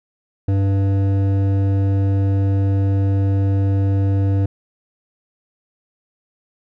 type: tone with hard clipping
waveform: sine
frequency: 98 Hz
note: G2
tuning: in tune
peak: -16 dBFS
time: 0.48-4.46 s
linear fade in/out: 5 ms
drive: 11 dB
effects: none